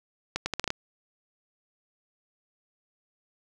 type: accelerating click train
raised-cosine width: 0.2 ms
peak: -11 dBFS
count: 7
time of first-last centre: 0.36-0.704 s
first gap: 100 ms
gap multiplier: 0.77
effects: none